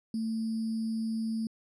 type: tone with sample-and-hold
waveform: sine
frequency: 223.3 Hz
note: A3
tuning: 26 cents sharp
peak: -29 dBFS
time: 0.14-1.47 s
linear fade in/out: 2 ms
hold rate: 4900 Hz
effects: resampled to 22050 Hz

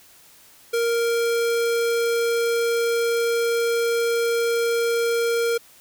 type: tone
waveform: square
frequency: 466.2 Hz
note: A#4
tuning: in tune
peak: -20 dBFS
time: 0.73-5.58 s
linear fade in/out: 10 ms
effects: white hiss -51 dBFS RMS until 5.8 s

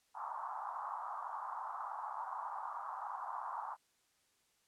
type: band-pass noise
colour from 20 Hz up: pink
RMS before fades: -43 dBFS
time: 0.14-3.77 s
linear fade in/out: 50 ms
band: 810 to 1200 Hz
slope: 48 dB/octave
effects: white hiss -75 dBFS RMS until 4.67 s + low-pass 10000 Hz 12 dB/octave

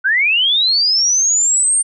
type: linear sweep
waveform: sine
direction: up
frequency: 1468 to 8870 Hz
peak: -11 dBFS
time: 0.04-1.83 s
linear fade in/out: 20 ms
effects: none

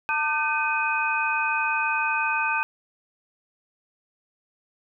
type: tone cluster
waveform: sine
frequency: 897 / 1200 / 1532 / 2506 Hz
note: A5 / D6 / G6 / D#7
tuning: +33 / +37 / -40 / +12 cents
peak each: -27 / -30 / -27 / -26 dBFS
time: 0.09-2.63 s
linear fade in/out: 0 ms
effects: none

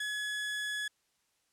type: tone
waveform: 30% pulse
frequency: 1694 Hz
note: G#6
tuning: 34 cents sharp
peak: -31 dBFS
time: 0-0.88 s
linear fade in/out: 5 ms
effects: white hiss -75 dBFS RMS until 1.52 s + low-pass 10000 Hz 12 dB/octave

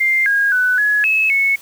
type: tone with pitch steps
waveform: sine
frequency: 2101 / 1632 / 1495 / 1687 / 2588 / 2202 Hz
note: C7 / G#6 / F#6 / G#6 / E7 / C#7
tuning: +7 / -31 / +17 / +27 / -32 / -12 cents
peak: -12 dBFS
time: 0-1.56 s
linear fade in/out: 10 ms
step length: 260 ms
effects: white hiss -42 dBFS RMS until 1.61 s

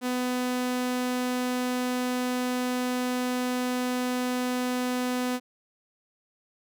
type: tone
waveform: sawtooth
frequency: 250 Hz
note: B3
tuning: 21 cents sharp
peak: -22 dBFS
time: 0.01-5.4 s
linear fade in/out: 50 ms
effects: none

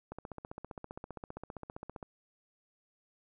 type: click train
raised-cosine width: 1 ms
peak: -28 dBFS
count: 30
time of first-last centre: 0.12-2.028 s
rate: 15.2 Hz
effects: none

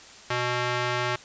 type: tone with band-pass filter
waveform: square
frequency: 123 Hz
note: B2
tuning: 7 cents flat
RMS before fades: -27 dBFS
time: 0.3-1.16 s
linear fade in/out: 5 ms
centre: 1800 Hz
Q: 0.68
effects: white hiss -47 dBFS RMS until 1.24 s + resampled to 16000 Hz

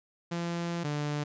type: tone pair in turn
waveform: sawtooth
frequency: 170.9 / 147.58 Hz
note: F3 / D3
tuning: -37 / +9 cents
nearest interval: minor third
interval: 254 cents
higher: first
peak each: -27 / -26 dBFS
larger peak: second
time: 0.31-0.84 / 0.84-1.24 s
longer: first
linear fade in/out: 10 ms
effects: resampled to 16000 Hz

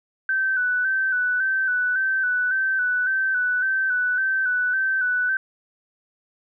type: tone with vibrato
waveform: sine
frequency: 1518 Hz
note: F#6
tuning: 44 cents sharp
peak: -19 dBFS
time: 0.29-5.37 s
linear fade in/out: 2 ms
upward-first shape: square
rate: 1.8 Hz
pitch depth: 35 cents each way
effects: none

